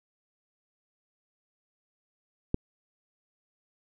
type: click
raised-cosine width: 3 ms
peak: -12 dBFS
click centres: 2.544 s
effects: none